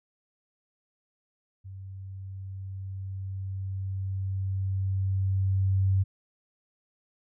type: tone with level ramp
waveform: sine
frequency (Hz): 96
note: G2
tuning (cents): -36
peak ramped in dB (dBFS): -39 to -20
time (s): 1.64-6.04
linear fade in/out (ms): 20
effects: none